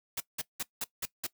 white noise bursts, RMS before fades -34 dBFS, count 6, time 0.17-1.268 s, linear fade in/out 5 ms, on 33 ms, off 180 ms, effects noise-tail reverb RT60 0.1 s tail -19 dB re dry

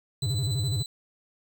triangle tone with vibrato, 116.54 Hz, A#2, in tune, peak -23 dBFS, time 0.22-0.83 s, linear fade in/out 10 ms, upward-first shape square, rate 12 Hz, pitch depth 250 cents each way
35% pulse tone with tremolo, 3999 Hz, B7, 21 cents sharp, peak -29 dBFS, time 0.22-0.86 s, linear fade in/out 2 ms, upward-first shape sine, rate 14 Hz, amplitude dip 50%
effects none

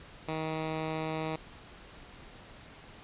10% pulse tone, 158.1 Hz, D#3, 28 cents sharp, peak -24 dBFS, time 0.28-1.36 s, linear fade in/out 5 ms, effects pink hiss -51 dBFS RMS until 3.03 s + resampled to 8000 Hz

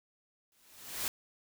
white noise with exponential growth, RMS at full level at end -32 dBFS, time 0.52-1.08 s, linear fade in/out 1 ms, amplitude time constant 120 ms, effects none

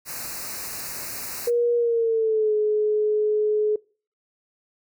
white band-stop noise, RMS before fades -33 dBFS, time 0.05-1.51 s, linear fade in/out 50 ms, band 2700 to 4000 Hz, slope 96 dB/octave
sine tone with pitch glide, 476.6 to 424.6 Hz, A#4 to G#4, +38 to +38 cents, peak -18 dBFS, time 1.47-3.76 s, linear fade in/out 5 ms, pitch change -200 cents, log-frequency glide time 1.76-2.54 s
effects noise-tail reverb RT60 0.4 s tail -24 dB re dry

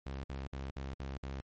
sawtooth tone bursts, 67.5 Hz, C#2, 45 cents flat, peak -35 dBFS, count 6, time 0.06-1.41 s, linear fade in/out 5 ms, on 180 ms, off 54 ms, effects low-pass 5000 Hz 12 dB/octave + MP3 32 kbps

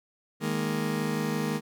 30% pulse chord, D# suspended fourth, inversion none, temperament just, 155.56 / 207.4 / 233.3 Hz, D#3 / G#3 / A#3, 0 / -2 / +2 cents, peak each -29 dBFS, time 0.4-1.61 s, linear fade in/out 50 ms, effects none

